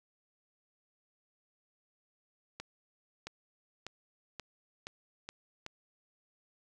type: accelerating click train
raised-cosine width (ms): 0.2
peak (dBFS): -24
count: 7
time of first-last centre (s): 2.6-5.664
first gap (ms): 670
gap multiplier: 0.89
effects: none